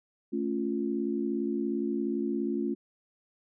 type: chord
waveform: sine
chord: A augmented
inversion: none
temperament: equal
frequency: 220 / 277.2 / 349.2 Hz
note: A3 / C#4 / E#4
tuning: 0 / 0 / 0 cents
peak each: -32 dBFS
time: 0.32-2.75 s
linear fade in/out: 20 ms
effects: none